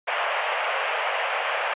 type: band-pass noise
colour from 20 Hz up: pink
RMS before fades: -26 dBFS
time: 0.07-1.74 s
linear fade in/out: 10 ms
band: 530 to 3000 Hz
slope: 48 dB/octave
effects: resampled to 8000 Hz